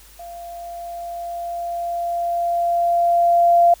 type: tone with level ramp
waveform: sine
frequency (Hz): 690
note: F5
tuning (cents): -21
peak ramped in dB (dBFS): -33 to -9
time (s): 0.19-3.74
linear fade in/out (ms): 5
effects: added 50 Hz sine -48 dBFS peak until 3.8 s + white hiss -48 dBFS RMS until 3.8 s